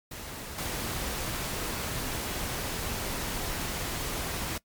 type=noise with level steps; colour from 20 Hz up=pink; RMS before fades=-40 / -33 dBFS; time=0.11-4.58 s; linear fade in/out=5 ms; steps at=0.58 s; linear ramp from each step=5 ms; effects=noise-tail reverb RT60 0.1 s tail -21 dB re dry + MP3 96 kbps